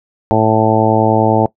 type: harmonic tone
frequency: 110 Hz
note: A2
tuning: in tune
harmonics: 1 / 2 / 3 / 4 / 5 / 6 / 7 / 8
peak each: -17 / -17 / -17 / -17 / -17 / -17 / -17 / -17 dBFS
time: 0.31-1.46 s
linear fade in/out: 0 ms
effects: noise-tail reverb RT60 0.1 s tail -20 dB re dry